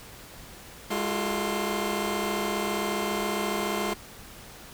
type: tone cluster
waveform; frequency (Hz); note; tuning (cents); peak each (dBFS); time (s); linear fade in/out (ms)
20% pulse; 205.5 / 342.1 / 369.2 / 445.7 / 1053; G#3 / F4 / F#4 / A4 / C6; -18 / -36 / -4 / +22 / +11; -26 / -28 / -31 / -31 / -29; 0.9-3.94; 10
effects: pink hiss -46 dBFS RMS until 4.73 s